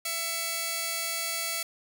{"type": "tone pair together", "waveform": "5% pulse", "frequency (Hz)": [666, 2240], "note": ["E5", "C#7"], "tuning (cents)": [18, 18], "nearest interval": "octave + major sixth", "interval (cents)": 2100, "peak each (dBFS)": -22, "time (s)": [0.05, 1.63], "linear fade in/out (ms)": 5, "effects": []}